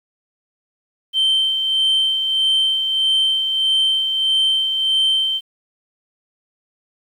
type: tone with tremolo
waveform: sine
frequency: 3114 Hz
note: G7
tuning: 12 cents flat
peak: -11 dBFS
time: 1.13-5.41 s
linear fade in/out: 50 ms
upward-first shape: sine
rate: 1.6 Hz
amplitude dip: 50%
effects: tanh soft clip ceiling -11 dBFS + 8-bit